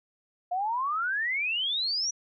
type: exponential sweep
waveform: sine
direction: up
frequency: 698 to 5920 Hz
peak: -26 dBFS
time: 0.51-2.11 s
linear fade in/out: 10 ms
effects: none